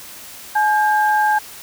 sine tone pair together, 848 / 1600.8 Hz, G#5 / G6, +36 / +36 cents, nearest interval major seventh, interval 1100 cents, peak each -14 / -19 dBFS, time 0.55-1.39 s, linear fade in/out 10 ms, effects white hiss -37 dBFS RMS until 1.62 s

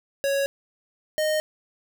square tone pair in turn, 554.4 / 617.3 Hz, C#5 / D#5, 0 / -14 cents, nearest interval major second, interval 186 cents, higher second, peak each -22 dBFS, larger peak neither, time 0.24-0.46 / 1.18-1.4 s, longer neither, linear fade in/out 0 ms, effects none

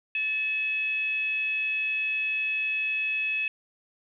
sine tone with frequency modulation, 2572 Hz, E7, 43 cents flat, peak -25 dBFS, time 0.15-3.48 s, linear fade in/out 2 ms, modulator 815 Hz, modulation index 0.29, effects none

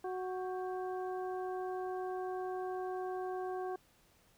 harmonic tone with a mistuned harmonic, 370 Hz, F#4, in tune, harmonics 1 / 2 / 3 / 4, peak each -38 / -41 / -49 / -53 dBFS, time 0.04-3.76 s, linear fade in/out 5 ms, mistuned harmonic 4, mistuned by +110 cents, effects pink hiss -68 dBFS RMS until 4.37 s

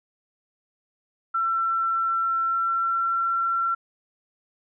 sine tone with pitch glide, 1346 to 1357.7 Hz, E6 to F6, +36 to -49 cents, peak -21 dBFS, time 1.34-3.75 s, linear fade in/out 10 ms, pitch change +15 cents, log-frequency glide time 1.98-3.24 s, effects none

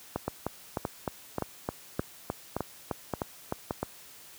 two click trains, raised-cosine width 1 ms, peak -15 / -15 dBFS, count 13 / 7, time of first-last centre 0.16-3.83 / 0.28-3.709 s, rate 3.27 / 1.75 Hz, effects white hiss -51 dBFS RMS until 4.38 s + high-pass 60 Hz 12 dB/octave

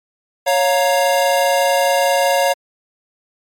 square chord, Bb minor, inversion first, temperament equal with one note detuned, 554.4 / 705.3 / 932.3 Hz, Db5 / F5 / Bb5, 0 / +17 / 0 cents, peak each -16 / -18 / -21 dBFS, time 0.46-2.54 s, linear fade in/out 20 ms, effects MP3 64 kbps

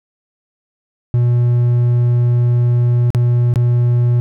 triangle tone with dropouts, 120.9 Hz, B2, 36 cents flat, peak -8 dBFS, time 1.14-4.2 s, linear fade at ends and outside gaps 0 ms, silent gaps 3.104-3.148 / 3.539-3.558 s, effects none

